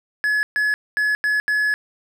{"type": "tone bursts at uneven times", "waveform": "triangle", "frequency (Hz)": 1700, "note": "G#6", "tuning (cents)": 40, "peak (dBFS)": -15, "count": 5, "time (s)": [[0.24, 0.43], [0.56, 0.74], [0.97, 1.15], [1.24, 1.4], [1.48, 1.74]], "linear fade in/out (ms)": 0, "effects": []}